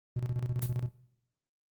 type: tone with tremolo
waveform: triangle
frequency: 122.8 Hz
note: B2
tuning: 9 cents flat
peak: -26 dBFS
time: 0.16-0.89 s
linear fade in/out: 5 ms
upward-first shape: square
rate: 15 Hz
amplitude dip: 70%
type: noise with exponential decay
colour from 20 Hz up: blue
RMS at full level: -34 dBFS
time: 0.62-0.76 s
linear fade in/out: 1 ms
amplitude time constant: 30 ms
effects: noise-tail reverb RT60 0.8 s tail -20 dB re dry + Opus 32 kbps